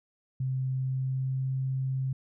sine tone with pitch glide, 130.81 to 132.18 Hz, C3 to C3, 0 to +18 cents, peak -27 dBFS, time 0.4-2.13 s, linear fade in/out 5 ms, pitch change +18 cents, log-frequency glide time 0.72-1.55 s, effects none

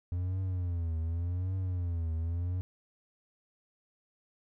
triangle tone with vibrato, 87.31 Hz, F2, in tune, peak -28 dBFS, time 0.12-2.61 s, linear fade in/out 0 ms, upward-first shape triangle, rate 0.87 Hz, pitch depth 150 cents each way, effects none

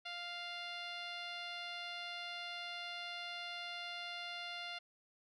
10% pulse tone with low-pass filter, 699 Hz, F5, 1 cent sharp, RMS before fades -45 dBFS, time 0.05-4.79 s, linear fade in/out 10 ms, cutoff 4000 Hz, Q 1.6, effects none

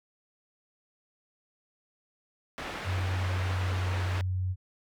white low-pass noise, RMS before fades -38 dBFS, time 2.58-4.21 s, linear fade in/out 0 ms, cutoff 2000 Hz, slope 12 dB/octave
sine tone, 92.5 Hz, F#2, in tune, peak -27 dBFS, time 2.84-4.56 s, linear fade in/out 50 ms
effects none

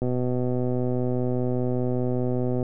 click train, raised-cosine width 2 ms, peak -14 dBFS, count 327, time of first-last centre 0.02-2.628 s, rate 125 Hz, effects none

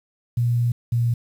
sine tone pair in turn, 119.7 / 118.39 Hz, A#2 / A#2, +46 / +27 cents, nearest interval unison, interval 19 cents, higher first, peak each -17 dBFS, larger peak neither, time 0.37-0.72 / 0.92-1.14 s, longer first, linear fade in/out 5 ms, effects 8-bit

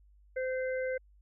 harmonic tone, 516 Hz, C5, 24 cents flat, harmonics 1 / 3 / 4, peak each -31 / -41 / -43 dBFS, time 0.36-0.98 s, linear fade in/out 10 ms, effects added 50 Hz sine -58 dBFS peak until 1.21 s

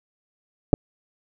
clicks, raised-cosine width 2 ms, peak -3 dBFS, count 2, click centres 0.732 / 0.739 s, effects none

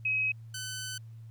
sine / 10% pulse tone pair in turn, 2545 / 1513.3 Hz, D#7 / F#6, +39 / +39 cents, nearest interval major sixth, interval 900 cents, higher first, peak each -26 / -28 dBFS, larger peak first, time 0.05-0.32 / 0.54-0.98 s, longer second, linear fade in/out 5 ms, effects added 113 Hz sine -44 dBFS peak until 1.3 s + pink hiss -71 dBFS RMS until 1.3 s

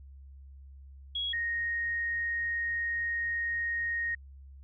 sine tone pair in turn, 3322 / 1864.4 Hz, G#7 / A#6, 0 / 0 cents, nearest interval minor seventh, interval 1000 cents, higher first, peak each -30 / -29 dBFS, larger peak second, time 1.15-1.33 / 1.33-4.15 s, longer second, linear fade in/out 5 ms, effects added 68 Hz sine -47 dBFS peak until 4.63 s

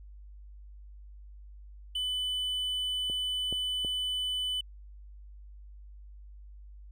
triangle tone, 3000 Hz, F#7, 23 cents sharp, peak -28 dBFS, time 1.95-4.61 s, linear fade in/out 5 ms
clicks, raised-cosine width 2 ms, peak -29 / -25 / -26 dBFS, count 3, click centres 3.099 / 3.526 / 3.848 s
effects added 50 Hz sine -46 dBFS peak until 6.91 s

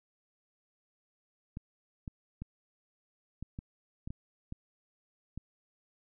clicks, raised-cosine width 5 ms, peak -27 dBFS, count 9, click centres 1.571 / 2.078 / 2.42 / 3.426 / 3.589 / 4.075 / 4.105 / 4.524 / 5.376 s, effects none

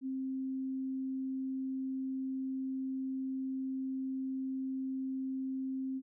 sine tone, 264.1 Hz, C4, 16 cents sharp, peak -34 dBFS, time 0.01-6.02 s, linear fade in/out 50 ms, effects none

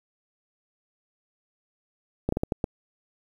slowing click train, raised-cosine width 2 ms, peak -11 dBFS, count 6, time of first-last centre 2.29-2.642 s, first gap 34 ms, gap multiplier 1.37, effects 8-bit

